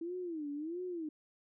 sine tone with vibrato, 323.8 Hz, E4, 31 cents flat, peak -37 dBFS, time 0.01-1.09 s, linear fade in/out 5 ms, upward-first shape sine, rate 1.5 Hz, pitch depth 210 cents each way, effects none

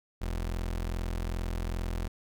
30% pulse tone, 42.48 Hz, F1, 47 cents flat, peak -28 dBFS, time 0.21-2.08 s, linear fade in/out 10 ms, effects none

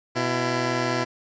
10% pulse tone pair together, 124.58 / 335.2 Hz, B2 / E4, +15 / +29 cents, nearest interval octave + perfect fourth, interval 1714 cents, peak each -17 dBFS, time 0.15-1.05 s, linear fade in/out 20 ms, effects resampled to 16000 Hz

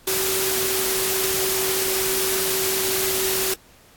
sine tone in noise, 380.5 Hz, F#4, 48 cents sharp, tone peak -25 dBFS, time 0.07-3.54 s, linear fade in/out 5 ms, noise white, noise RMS -23 dBFS, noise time 0.07-3.54 s, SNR -5 dB, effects pink hiss -52 dBFS RMS until 3.96 s + AAC 64 kbps

